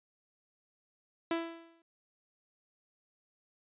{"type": "tone with exponential decay", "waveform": "sawtooth", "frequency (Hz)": 332.6, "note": "E4", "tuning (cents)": 16, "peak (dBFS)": -24, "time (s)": [1.31, 1.82], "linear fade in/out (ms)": 2, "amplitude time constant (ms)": 110, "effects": ["resampled to 8000 Hz"]}